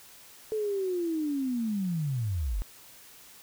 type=linear sweep; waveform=sine; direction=down; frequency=440 to 38.89 Hz; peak=-27 dBFS; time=0.52-2.62 s; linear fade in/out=0 ms; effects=white hiss -52 dBFS RMS until 3.42 s